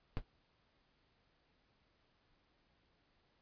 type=noise with exponential decay; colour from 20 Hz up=brown; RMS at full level=-30 dBFS; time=0.17-0.24 s; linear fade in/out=0 ms; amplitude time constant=15 ms; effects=pink hiss -75 dBFS RMS until 3.41 s + resampled to 11025 Hz